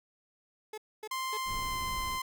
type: tone bursts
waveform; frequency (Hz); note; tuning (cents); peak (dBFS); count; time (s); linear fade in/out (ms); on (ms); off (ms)
30% pulse; 430; A4; -40; -36; 3; 0.73-1.374; 5; 48; 250
type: tone with pitch glide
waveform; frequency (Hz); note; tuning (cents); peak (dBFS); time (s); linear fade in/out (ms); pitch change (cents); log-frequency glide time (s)
sawtooth; 1046.5 to 1038.1; C6 to C6; 0 to -14; -29; 1.11-2.22; 5; -14; 1.53-1.77
type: noise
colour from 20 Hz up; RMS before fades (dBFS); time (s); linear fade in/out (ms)
brown; -41; 1.45-2.2; 50
effects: none